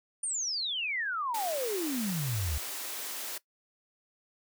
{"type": "exponential sweep", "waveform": "sine", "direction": "down", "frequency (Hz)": [9397, 69.3], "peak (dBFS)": -30, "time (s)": [0.23, 2.58], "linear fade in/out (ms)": 5}
{"type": "high-pass noise", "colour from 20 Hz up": "white", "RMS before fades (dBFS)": -38, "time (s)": [1.34, 3.38], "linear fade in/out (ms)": 5, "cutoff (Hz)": 260, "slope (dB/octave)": 48}
{"effects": ["noise-tail reverb RT60 0.1 s tail -19 dB re dry"]}